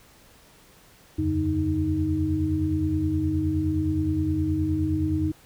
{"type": "tone cluster", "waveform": "sine", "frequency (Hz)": [80.7, 90.3, 141.8, 311.6], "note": ["E2", "F#2", "C#3", "D#4"], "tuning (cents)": [-36, -42, 40, 3], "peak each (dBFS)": [-31, -27, -32, -24], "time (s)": [1.18, 5.32], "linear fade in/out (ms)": 10, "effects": ["pink hiss -54 dBFS RMS until 5.45 s"]}